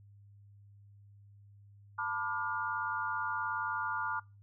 sine chord, B half-diminished seventh, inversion third, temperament just, 889 / 987.8 / 1185.3 / 1422.4 Hz, A5 / B5 / D6 / F6, +18 / 0 / +16 / +31 cents, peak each -39 / -40 / -38 / -36 dBFS, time 1.98-4.2 s, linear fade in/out 10 ms, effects noise-tail reverb RT60 0.3 s tail -26 dB re dry + added 101 Hz sine -55 dBFS peak until 4.42 s

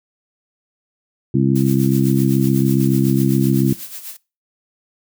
harmonic tone, 67.1 Hz, C2, 44 cents sharp, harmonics 2 / 3 / 4 / 5, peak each -16 / -18 / -19 / -20 dBFS, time 1.34-3.73 s, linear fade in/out 5 ms
blue noise with tremolo, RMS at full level -30 dBFS, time 1.55-4.17 s, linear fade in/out 10 ms, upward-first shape sine, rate 8 Hz, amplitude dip 65%
effects noise-tail reverb RT60 0.3 s tail -22 dB re dry

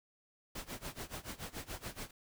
pink noise with tremolo, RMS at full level -42 dBFS, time 0.55-2.11 s, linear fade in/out 5 ms, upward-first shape sine, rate 7 Hz, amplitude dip 90%, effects none

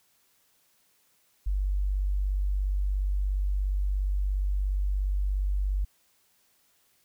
sine tone, 48.53 Hz, G1, 17 cents flat, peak -24 dBFS, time 1.46-5.85 s, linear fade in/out 10 ms, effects white hiss -67 dBFS RMS until 7.04 s

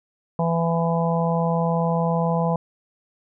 harmonic tone, 167.1 Hz, E3, 24 cents sharp, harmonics 1 / 3 / 4 / 5 / 6, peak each -21 / -26 / -27 / -28 / -29 dBFS, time 0.39-2.56 s, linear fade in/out 2 ms, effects none

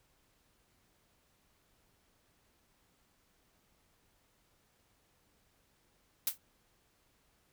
blue noise with exponential decay, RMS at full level -27 dBFS, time 6.27-6.38 s, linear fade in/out 2 ms, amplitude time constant 22 ms, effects pink hiss -72 dBFS RMS until 7.52 s

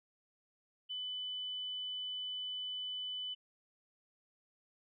sine tone, 3000 Hz, F#7, 23 cents sharp, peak -38 dBFS, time 0.89-3.35 s, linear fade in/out 20 ms, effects none

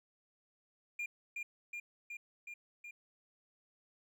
triangle tone with echo, 2406 Hz, D7, 41 cents sharp, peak -35 dBFS, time 0.99-1.06 s, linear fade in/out 5 ms, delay 370 ms, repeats 5, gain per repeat -2 dB, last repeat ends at 2.91 s, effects none

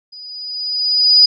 sine tone with level ramp, 4942 Hz, D#8, 13 cents flat, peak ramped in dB -33 to -4 dBFS, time 0.12-1.26 s, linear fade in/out 10 ms, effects none

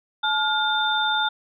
sine tone cluster, 861 / 1417 / 3591 Hz, A5 / F6 / A7, -38 / +25 / +35 cents, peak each -24 dBFS, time 0.23-1.29 s, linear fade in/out 10 ms, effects none

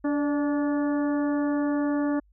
harmonic tone with a mistuned harmonic, 289.1 Hz, D4, 27 cents flat, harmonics 1 / 2 / 3 / 4 / 5 / 6, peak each -23 / -32 / -38 / -39 / -42 / -42 dBFS, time 0.04-2.2 s, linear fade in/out 10 ms, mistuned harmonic 2, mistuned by +34 cents, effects added 50 Hz sine -57 dBFS peak until 2.32 s

